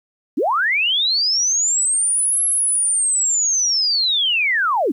sine linear two-way sweep, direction up then down, 222.7 to 11175 to 222.7 Hz, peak -15 dBFS, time 0.37-4.92 s, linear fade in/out 10 ms, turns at 2.44 s, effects 9-bit

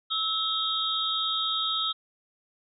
sine tone cluster, 1305 / 3236 / 3543 / 3779 Hz, E6 / G#7 / A7 / A#7, -18 / -46 / +11 / +23 cents, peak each -31 dBFS, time 0.1-1.93 s, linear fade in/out 20 ms, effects none

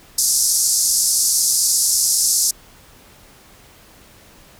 pink band-pass noise, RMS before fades -17 dBFS, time 0.18-2.51 s, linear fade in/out 5 ms, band 5000 to 12000 Hz, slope 48 dB/octave, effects pink hiss -47 dBFS RMS until 4.59 s

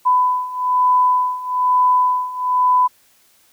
sine beating tone pair, 1000 / 1001.1 Hz, B5 / B5, +21 / +23 cents, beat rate 1.1 Hz, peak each -18 / -15 dBFS, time 0.05-2.88 s, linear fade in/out 20 ms, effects white hiss -55 dBFS RMS until 3.52 s

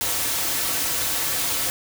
white noise with comb filter, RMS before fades -24 dBFS, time 0.01-1.7 s, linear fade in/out 0 ms, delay 4.9 ms, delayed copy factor -0.5, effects none

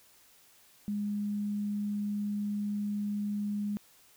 sine tone, 206 Hz, G#3, 14 cents flat, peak -30 dBFS, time 0.88-3.77 s, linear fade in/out 0 ms, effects white hiss -61 dBFS RMS until 4.16 s

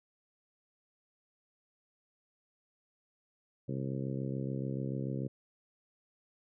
harmonic tone, 66.9 Hz, C2, 39 cents sharp, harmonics 2 / 3 / 4 / 5 / 6 / 7 / 8, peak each -36 / -40 / -42 / -44 / -46 / -47 / -48 dBFS, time 3.68-5.28 s, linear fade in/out 10 ms, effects none

